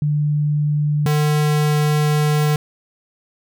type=tone pair in turn; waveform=sine / square; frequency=148.4 / 150.12 Hz; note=D3 / D3; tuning=+18 / +38 cents; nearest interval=unison; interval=20 cents; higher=second; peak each=-15 dBFS; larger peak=neither; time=0.02-1.06 / 1.06-2.56 s; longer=second; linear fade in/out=2 ms; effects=none